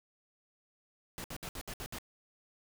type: noise bursts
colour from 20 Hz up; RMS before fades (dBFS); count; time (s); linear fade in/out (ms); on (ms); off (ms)
pink; -42; 7; 1.18-1.985; 0; 61; 63
effects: none